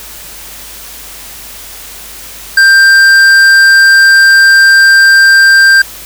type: tone with tanh clipping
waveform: triangle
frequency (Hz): 1575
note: G6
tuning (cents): +8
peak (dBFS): -3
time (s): 2.57-5.82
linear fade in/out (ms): 5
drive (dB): 15
effects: added 50 Hz sine -38 dBFS peak until 6.05 s + white hiss -28 dBFS RMS until 6.05 s